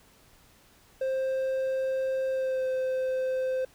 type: tone with pitch glide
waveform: triangle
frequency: 527 to 518.5 Hz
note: C5 to C5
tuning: +12 to -16 cents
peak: -24 dBFS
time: 1.01-3.65 s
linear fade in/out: 5 ms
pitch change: -28 cents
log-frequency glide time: 2.3-2.67 s
effects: pink hiss -59 dBFS RMS until 3.74 s